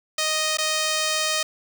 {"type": "tone with dropouts", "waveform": "5% pulse", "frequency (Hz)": 622.3, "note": "D#5", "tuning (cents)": 0, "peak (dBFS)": -10, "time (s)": [0.18, 1.43], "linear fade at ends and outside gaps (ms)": 5, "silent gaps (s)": [0.572, 0.584], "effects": []}